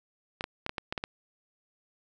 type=clicks; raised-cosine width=0.3 ms; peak=-16 dBFS; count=8; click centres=0.409 / 0.441 / 0.664 / 0.694 / 0.782 / 0.925 / 0.978 / 1.039 s; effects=none